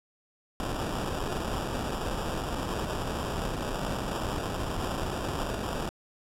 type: noise with sample-and-hold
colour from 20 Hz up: pink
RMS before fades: -32 dBFS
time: 0.6-5.89 s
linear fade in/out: 0 ms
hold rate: 2100 Hz
effects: low-pass 12000 Hz 12 dB/octave